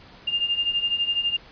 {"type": "beating tone pair", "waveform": "sine", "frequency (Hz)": [2800, 2812], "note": ["F7", "F7"], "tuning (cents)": [4, 11], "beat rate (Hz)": 12, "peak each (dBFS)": [-27, -23], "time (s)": [0.27, 1.37], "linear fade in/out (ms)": 10, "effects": ["pink hiss -48 dBFS RMS until 1.51 s", "resampled to 11025 Hz"]}